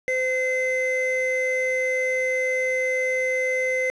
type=tone pair together; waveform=triangle; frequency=514 / 2056 Hz; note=C5 / C7; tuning=-31 / -31 cents; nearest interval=2 octaves; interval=2400 cents; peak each=-22 dBFS; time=0.08-3.9 s; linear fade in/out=0 ms; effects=resampled to 22050 Hz + 8-bit